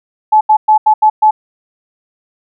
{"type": "tone bursts at uneven times", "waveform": "sine", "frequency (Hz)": 860, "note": "A5", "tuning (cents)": -40, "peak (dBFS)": -4, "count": 6, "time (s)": [[0.32, 0.41], [0.49, 0.57], [0.68, 0.78], [0.86, 0.94], [1.02, 1.1], [1.22, 1.31]], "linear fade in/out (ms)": 10, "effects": []}